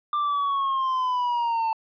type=linear sweep; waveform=triangle; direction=down; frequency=1190 to 886 Hz; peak=-20 dBFS; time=0.13-1.73 s; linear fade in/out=2 ms; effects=resampled to 11025 Hz